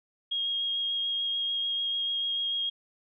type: tone with vibrato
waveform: sine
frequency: 3262 Hz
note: G#7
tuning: 32 cents flat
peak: -27 dBFS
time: 0.31-2.7 s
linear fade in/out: 10 ms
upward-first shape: sine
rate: 6.8 Hz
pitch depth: 10 cents each way
effects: none